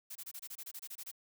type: noise bursts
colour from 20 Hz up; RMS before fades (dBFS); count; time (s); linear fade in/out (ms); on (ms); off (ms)
blue; -45; 13; 0.1-1.115; 10; 55; 25
effects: none